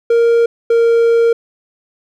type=tone pair in turn; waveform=triangle; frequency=466.2 / 463.7 Hz; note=A#4 / A#4; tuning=0 / -9 cents; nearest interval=unison; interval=9 cents; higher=first; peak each=-6 dBFS; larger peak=neither; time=0.1-0.46 / 0.7-1.33 s; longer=second; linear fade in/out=5 ms; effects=none